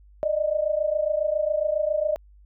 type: tone pair together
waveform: sine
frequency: 595 / 622.3 Hz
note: D5 / D#5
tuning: +22 / 0 cents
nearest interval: minor second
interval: 78 cents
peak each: -24 dBFS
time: 0.23-2.16 s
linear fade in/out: 0 ms
effects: added 50 Hz sine -49 dBFS peak until 2.45 s